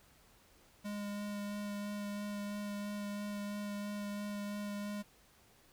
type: tone with vibrato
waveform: square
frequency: 205.1 Hz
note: G#3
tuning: 21 cents flat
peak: -39 dBFS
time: 0.84-5.03 s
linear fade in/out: 20 ms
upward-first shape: sine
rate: 3 Hz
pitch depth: 11 cents each way
effects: pink hiss -65 dBFS RMS until 5.72 s

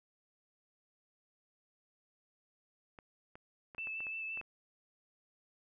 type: clicks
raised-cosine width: 0.5 ms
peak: -36 dBFS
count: 9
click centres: 2.988 / 3.355 / 3.748 / 3.782 / 3.872 / 4.005 / 4.068 / 4.374 / 4.413 s
type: tone with vibrato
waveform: sine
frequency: 2637 Hz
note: E7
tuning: in tune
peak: -38 dBFS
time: 3.78-4.41 s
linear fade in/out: 5 ms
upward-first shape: sine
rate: 5.8 Hz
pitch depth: 18 cents each way
effects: none

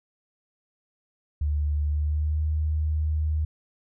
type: tone with pitch glide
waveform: sine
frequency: 74 to 77.05 Hz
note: D2 to D#2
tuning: +14 to -16 cents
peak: -22 dBFS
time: 1.41-3.45 s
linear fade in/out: 5 ms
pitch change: +70 cents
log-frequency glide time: 1.87-2.44 s
effects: none

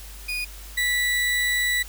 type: tone pair in turn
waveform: 35% pulse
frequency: 2465 / 1963.8 Hz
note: D#7 / B6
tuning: -17 / -10 cents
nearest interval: major third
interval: 393 cents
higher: first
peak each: -24 / -19 dBFS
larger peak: second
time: 0.28-0.45 / 0.77-1.83 s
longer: second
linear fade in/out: 10 ms
effects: added 50 Hz sine -39 dBFS peak until 1.88 s + white hiss -44 dBFS RMS until 1.88 s

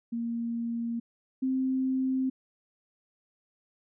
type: tone pair in turn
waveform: sine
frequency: 233.1 / 261.6 Hz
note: A#3 / C4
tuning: 0 / 0 cents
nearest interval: major second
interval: 200 cents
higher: second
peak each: -29 / -25 dBFS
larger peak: second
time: 0.12-1 / 1.42-2.3 s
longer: neither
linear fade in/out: 10 ms
effects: none

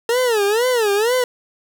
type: tone with vibrato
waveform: 40% pulse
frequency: 451.6 Hz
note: A4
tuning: 45 cents sharp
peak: -14 dBFS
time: 0.09-1.24 s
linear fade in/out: 2 ms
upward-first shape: sine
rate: 2.1 Hz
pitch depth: 210 cents each way
effects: 8-bit

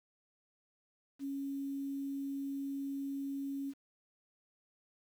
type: tone with quantisation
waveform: sine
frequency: 276.5 Hz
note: C#4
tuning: 4 cents flat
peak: -36 dBFS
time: 1.19-3.74 s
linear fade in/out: 50 ms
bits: 10
effects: none

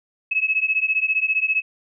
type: beating tone pair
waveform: sine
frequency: 2572 / 2587 Hz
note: E7 / E7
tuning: -43 / -33 cents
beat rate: 15 Hz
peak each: -21 dBFS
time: 0.31-1.62 s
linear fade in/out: 10 ms
effects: none

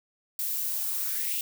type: noise with high-pass filter sweep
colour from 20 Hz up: violet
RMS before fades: -30 dBFS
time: 0.39-1.41 s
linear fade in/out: 2 ms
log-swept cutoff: 280 to 2900 Hz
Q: 4.9
effects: none

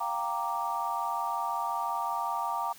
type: chord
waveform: sine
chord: G minor seventh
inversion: third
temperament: equal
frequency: 698.5 / 784 / 932.3 / 1174.7 Hz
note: F5 / G5 / Bb5 / D6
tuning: 0 / 0 / 0 / 0 cents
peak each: -37 / -36 / -32 / -34 dBFS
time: 0-2.73 s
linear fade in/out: 10 ms
effects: white hiss -52 dBFS RMS until 2.78 s

